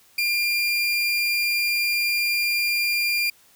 30% pulse tone, 2396 Hz, D7, 34 cents sharp, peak -18 dBFS, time 0.18-3.3 s, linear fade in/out 5 ms, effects white hiss -56 dBFS RMS until 3.55 s

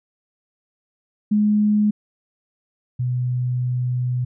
sine tone pair in turn, 209.8 / 124.75 Hz, G#3 / B2, +18 / +18 cents, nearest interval major sixth, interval 900 cents, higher first, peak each -14 / -19 dBFS, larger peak first, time 1.31-1.91 / 2.99-4.25 s, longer second, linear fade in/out 10 ms, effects none

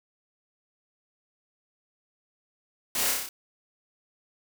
white noise with echo, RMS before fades -29 dBFS, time 2.95-3.11 s, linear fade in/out 2 ms, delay 30 ms, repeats 6, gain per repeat -2 dB, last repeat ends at 3.29 s, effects none

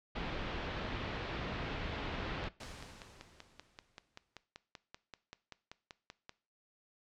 pink low-pass noise, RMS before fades -40 dBFS, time 0.15-2.49 s, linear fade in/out 10 ms, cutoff 3700 Hz, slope 24 dB/octave
click train, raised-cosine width 0.2 ms, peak -30 dBFS, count 21, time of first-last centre 2.44-6.294 s, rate 5.19 Hz
pink noise with exponential decay, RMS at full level -46 dBFS, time 2.6-4.44 s, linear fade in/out 5 ms, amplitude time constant 400 ms
effects noise-tail reverb RT60 0.4 s tail -19 dB re dry + low-pass 7000 Hz 12 dB/octave

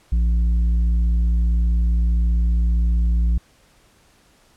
triangle tone with tanh clipping, 57.6 Hz, A#1, 20 cents flat, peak -16 dBFS, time 0.12-3.38 s, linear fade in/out 5 ms, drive 10 dB, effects pink hiss -56 dBFS RMS until 4.56 s + low-pass 11000 Hz 12 dB/octave

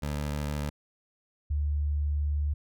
20% pulse / sine tone pair in turn, 73.42 / 73.42 Hz, D2 / D2, 0 / 0 cents, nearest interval unison, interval 0 cents, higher neither, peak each -25 dBFS, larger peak neither, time 0.02-0.7 / 1.5-2.54 s, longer second, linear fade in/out 10 ms, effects none

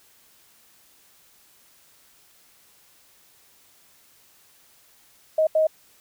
sine tone bursts at uneven times, 629 Hz, D#5, 19 cents sharp, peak -16 dBFS, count 2, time 5.38-5.47 / 5.55-5.67 s, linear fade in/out 5 ms, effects white hiss -57 dBFS RMS until 6 s

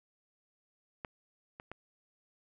clicks, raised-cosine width 0.5 ms, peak -24 / -30 / -28 dBFS, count 3, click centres 1.048 / 1.599 / 1.716 s, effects none

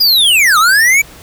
square linear two-way sweep, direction down then up, 4978 to 1200 to 2333 Hz, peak -7 dBFS, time 0-1.02 s, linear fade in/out 10 ms, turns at 0.58 s, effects pink hiss -37 dBFS RMS until 1.22 s

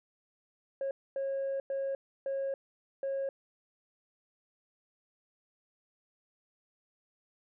sine tone bursts at uneven times, 545 Hz, C#5, 29 cents flat, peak -29 dBFS, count 5, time 0.81-0.91 / 1.16-1.6 / 1.7-1.95 / 2.26-2.54 / 3.03-3.29 s, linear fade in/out 2 ms, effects tanh soft clip ceiling -29 dBFS

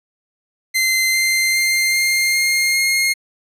sawtooth tone with pitch steps, 2072 / 2085 / 2098 / 2112 / 2125 / 2139 Hz, C7 / C7 / C7 / C7 / C7 / C7, -17 / -7 / +4 / +16 / +26 / +38 cents, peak -11 dBFS, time 0.74-3.14 s, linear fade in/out 20 ms, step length 400 ms, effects resampled to 32000 Hz

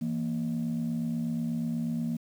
sine tone pair together, 164.81 / 233.1 Hz, E3 / A#3, 0 / 0 cents, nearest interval tritone, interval 600 cents, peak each -31 / -28 dBFS, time 0.01-2.17 s, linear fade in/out 10 ms, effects tanh soft clip ceiling -24 dBFS + 9-bit

